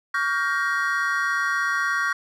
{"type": "chord", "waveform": "triangle", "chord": "G half-diminished seventh", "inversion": "second", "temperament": "just", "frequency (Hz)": [1128.9, 1411.2, 1568, 1881.6], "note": ["Db6", "F6", "G6", "Bb6"], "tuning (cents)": [31, 18, 0, 16], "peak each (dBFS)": -25, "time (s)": [0.14, 2.13], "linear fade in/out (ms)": 5, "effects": []}